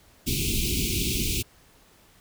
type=band-stop noise; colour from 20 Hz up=pink; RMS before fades=-26 dBFS; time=0.26-1.43 s; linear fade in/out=20 ms; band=410 to 2300 Hz; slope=96 dB/octave; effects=pink hiss -57 dBFS RMS until 2.2 s